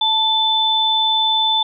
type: tone pair together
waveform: sine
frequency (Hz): 880 / 3520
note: A5 / A7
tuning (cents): 0 / 0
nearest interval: 2 octaves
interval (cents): 2400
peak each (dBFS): -19 / -15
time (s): 0.01-1.63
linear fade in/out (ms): 5
effects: none